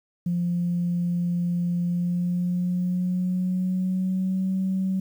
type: tone with pitch glide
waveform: sine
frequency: 174.61 to 189.32 Hz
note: F3 to F#3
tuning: 0 to +40 cents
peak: -21 dBFS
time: 0.26-5 s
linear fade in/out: 5 ms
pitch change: +140 cents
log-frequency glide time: 1.84-4.54 s
effects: tanh soft clip ceiling -17 dBFS + 9-bit